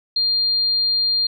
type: tone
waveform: sine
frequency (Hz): 4200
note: C8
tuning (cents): +6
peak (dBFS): -16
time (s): 0.16-1.27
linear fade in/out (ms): 5
effects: none